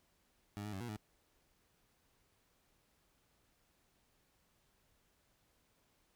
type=tone with pitch steps; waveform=20% pulse; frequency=102.6 / 105.5 / 95.4 / 119.9 / 106.1 Hz; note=G#2 / G#2 / G2 / A#2 / G#2; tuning=-21 / +28 / -47 / +49 / +38 cents; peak=-37 dBFS; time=0.57-0.965 s; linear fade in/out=0 ms; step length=79 ms; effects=pink hiss -75 dBFS RMS until 6.15 s